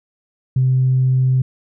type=tone; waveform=sine; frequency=129.6 Hz; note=C3; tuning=16 cents flat; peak=-11 dBFS; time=0.56-1.42 s; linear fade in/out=5 ms; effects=tanh soft clip ceiling -7 dBFS